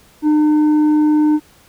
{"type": "tone with tanh clipping", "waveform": "sine", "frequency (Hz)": 302.9, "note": "D#4", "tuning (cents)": -46, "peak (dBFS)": -11, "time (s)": [0.22, 1.4], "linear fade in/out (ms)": 50, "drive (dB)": 5, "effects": ["pink hiss -49 dBFS RMS until 1.68 s"]}